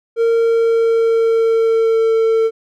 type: tone with pitch glide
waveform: triangle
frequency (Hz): 459.9 to 449.1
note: A#4 to A4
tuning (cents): -23 to +35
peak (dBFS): -9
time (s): 0.16-2.51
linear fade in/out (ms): 50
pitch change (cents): -42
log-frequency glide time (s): 0.31-2.22
effects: none